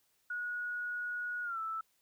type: tone with pitch glide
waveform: sine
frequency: 1455 to 1318.9 Hz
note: F#6 to E6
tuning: -29 to +1 cents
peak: -35 dBFS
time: 0.3-1.81 s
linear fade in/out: 5 ms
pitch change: -170 cents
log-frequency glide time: 1.43-1.59 s
effects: white hiss -74 dBFS RMS until 2.01 s